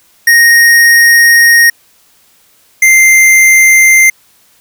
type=tone pair in turn; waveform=square; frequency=1864.7 / 2089 Hz; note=A#6 / C7; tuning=0 / -3 cents; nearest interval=major second; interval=197 cents; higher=second; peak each=-3 dBFS; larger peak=neither; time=0.27-1.7 / 2.82-4.1 s; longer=first; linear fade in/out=5 ms; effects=white hiss -48 dBFS RMS until 4.6 s